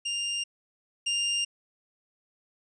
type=tone pair in turn; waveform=sawtooth; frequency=2800 / 2800 Hz; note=F7 / F7; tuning=+4 / +4 cents; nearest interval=unison; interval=0 cents; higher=neither; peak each=-25 / -22 dBFS; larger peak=second; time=0.05-0.44 / 1.06-1.45 s; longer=neither; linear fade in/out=10 ms; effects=resampled to 22050 Hz